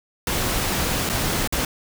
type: noise with dropouts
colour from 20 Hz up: pink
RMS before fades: -23 dBFS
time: 0.27-1.65 s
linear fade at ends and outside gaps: 2 ms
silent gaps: 1.092-1.097 / 1.475-1.524 s
effects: none